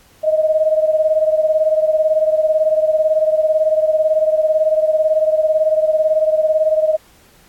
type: beating tone pair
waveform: sine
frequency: 622.3 / 640.3 Hz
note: D#5 / D#5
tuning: 0 / +49 cents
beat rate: 18 Hz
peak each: -13 / -18 dBFS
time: 0.23-6.97 s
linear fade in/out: 20 ms
effects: pink hiss -50 dBFS RMS until 7.48 s + AAC 64 kbps